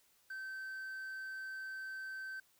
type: tone with quantisation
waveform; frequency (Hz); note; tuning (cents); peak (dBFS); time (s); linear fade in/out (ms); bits
triangle; 1546; G6; -24; -40; 0.3-2.4; 5; 11
effects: white hiss -71 dBFS RMS until 2.59 s